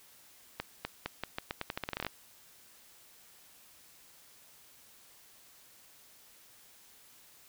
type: accelerating click train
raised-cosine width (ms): 0.3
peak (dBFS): -18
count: 17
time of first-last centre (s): 0.6-2.066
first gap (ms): 250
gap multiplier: 0.84
effects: white hiss -59 dBFS RMS until 7.48 s